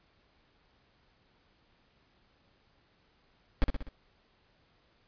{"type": "noise with echo", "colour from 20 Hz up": "brown", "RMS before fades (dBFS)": -21, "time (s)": [3.62, 3.64], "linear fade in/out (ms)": 0, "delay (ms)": 62, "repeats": 4, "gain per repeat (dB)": -5, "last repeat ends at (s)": 3.888, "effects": ["pink hiss -68 dBFS RMS until 5.07 s", "resampled to 11025 Hz"]}